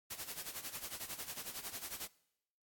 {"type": "noise with tremolo", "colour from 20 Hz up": "white", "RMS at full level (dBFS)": -42, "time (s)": [0.1, 2.08], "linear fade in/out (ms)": 10, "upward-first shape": "sine", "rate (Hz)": 11, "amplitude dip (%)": 75, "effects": ["noise-tail reverb RT60 0.8 s tail -22 dB re dry", "AAC 64 kbps"]}